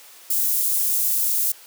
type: high-pass noise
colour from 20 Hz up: white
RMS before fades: -21 dBFS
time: 0.3-1.52 s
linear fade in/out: 5 ms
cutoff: 10000 Hz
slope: 12 dB/octave
effects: white hiss -46 dBFS RMS until 1.66 s + high-pass 400 Hz 12 dB/octave